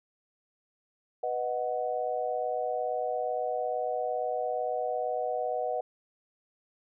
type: chord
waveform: sine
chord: B major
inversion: none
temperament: equal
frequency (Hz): 493.9 / 622.3 / 740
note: B4 / D#5 / F#5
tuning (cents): 0 / 0 / 0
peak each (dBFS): -33 / -33 / -32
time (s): 1.23-5.81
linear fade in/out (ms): 5
effects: none